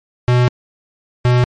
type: tone pair in turn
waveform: square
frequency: 123.47 / 123.47 Hz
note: B2 / B2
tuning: 0 / 0 cents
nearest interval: unison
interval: 0 cents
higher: neither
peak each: -10 dBFS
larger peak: neither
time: 0.28-0.48 / 1.25-1.44 s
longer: first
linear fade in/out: 0 ms
effects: low-pass 4000 Hz 12 dB/octave + MP3 48 kbps